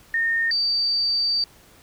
sine tone pair in turn, 1832 / 4629 Hz, A#6 / D8, -31 / -26 cents, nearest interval octave + major third, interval 1605 cents, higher second, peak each -19 dBFS, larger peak neither, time 0.14-0.51 / 0.51-1.44 s, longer second, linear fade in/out 2 ms, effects pink hiss -52 dBFS RMS until 1.82 s

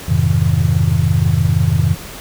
sine chord, F minor seventh, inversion none, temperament just, 87.31 / 104.77 / 130.96 / 157.15 Hz, F2 / Ab2 / C3 / Eb3, 0 / +16 / +2 / +18 cents, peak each -16 dBFS, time 0.08-1.95 s, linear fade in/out 10 ms, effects tanh soft clip ceiling -1 dBFS + pink hiss -32 dBFS RMS until 2.2 s

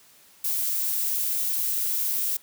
violet noise, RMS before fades -26 dBFS, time 0.44-2.37 s, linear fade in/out 5 ms, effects white hiss -55 dBFS RMS until 2.42 s + high-pass 60 Hz 12 dB/octave

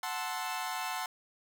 sawtooth chord, F# half-diminished seventh, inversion none, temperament equal, 740 / 880 / 1046.5 / 1318.5 Hz, F#5 / A5 / C6 / E6, 0 / 0 / 0 / 0 cents, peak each -35 / -35 / -36 / -39 dBFS, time 0.03-1.06 s, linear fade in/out 2 ms, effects none

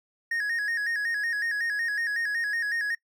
triangle tone with vibrato, 1760 Hz, A6, in tune, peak -24 dBFS, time 0.31-2.95 s, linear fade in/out 5 ms, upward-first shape square, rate 5.4 Hz, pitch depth 87 cents each way, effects noise-tail reverb RT60 0.1 s tail -21 dB re dry

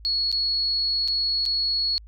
sine tone with dropouts, 4356 Hz, C#8, 31 cents flat, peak -21 dBFS, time 0.05-1.98 s, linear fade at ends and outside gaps 0 ms, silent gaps 0.316-0.326 / 1.077-1.083 / 1.454-1.461 s, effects added 53 Hz sine -42 dBFS peak until 2.07 s

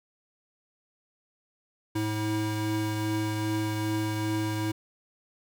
square tone pair together, 108 / 321.5 Hz, A2 / E4, -32 / -43 cents, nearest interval octave + perfect fifth, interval 1889 cents, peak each -31 / -30 dBFS, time 1.95-4.72 s, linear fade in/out 10 ms, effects none

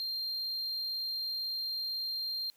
triangle tone, 4186 Hz, C8, in tune, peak -32 dBFS, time 0-2.5 s, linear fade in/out 0 ms, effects white hiss -67 dBFS RMS until 2.56 s

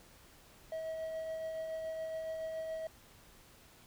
triangle tone with tremolo, 642 Hz, E5, 46 cents flat, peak -34 dBFS, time 0.72-2.87 s, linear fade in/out 2 ms, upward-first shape triangle, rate 7.1 Hz, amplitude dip 30%, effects pink hiss -60 dBFS RMS until 3.86 s

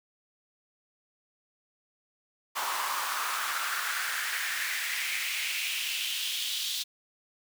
pink noise with high-pass filter sweep, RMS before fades -32 dBFS, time 2.55-6.84 s, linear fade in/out 20 ms, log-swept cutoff 950 to 3700 Hz, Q 3.3, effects none

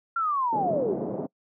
sine linear sweep, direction down, 1389 to 354.6 Hz, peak -23 dBFS, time 0.16-0.94 s, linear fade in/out 5 ms
pink band-pass noise, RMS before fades -31 dBFS, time 0.52-1.27 s, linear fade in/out 20 ms, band 170 to 630 Hz, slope 24 dB/octave
effects noise-tail reverb RT60 0.1 s tail -24 dB re dry

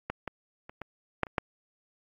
clicks, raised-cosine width 0.5 ms, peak -16 / -19 / -28 / -22 / -10 / -28 / -11 dBFS, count 7, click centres 0.1 / 0.277 / 0.695 / 0.817 / 1.233 / 1.268 / 1.382 s, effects AAC 64 kbps

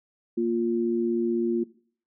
sine tone pair together, 233.2 / 349.2 Hz, A#3 / F4, +1 / 0 cents, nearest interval perfect fifth, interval 699 cents, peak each -26 / -24 dBFS, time 0.37-1.64 s, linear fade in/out 10 ms, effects noise-tail reverb RT60 0.5 s tail -19 dB re dry

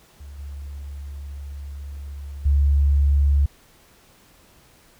sine tone with level steps, 70.8 Hz, C#2, 37 cents sharp, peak -36 / -31 / -14 dBFS, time 0.2-3.46 s, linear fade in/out 5 ms, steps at 0.38 / 2.45 s, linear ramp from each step 10 ms, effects pink hiss -54 dBFS RMS until 4.99 s

